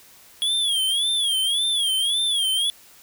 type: tone with vibrato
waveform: square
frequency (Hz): 3322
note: G#7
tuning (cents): 0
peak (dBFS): -20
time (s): 0.42-2.7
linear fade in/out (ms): 0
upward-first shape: sine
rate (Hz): 1.8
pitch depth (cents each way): 130
effects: white hiss -50 dBFS RMS until 3.02 s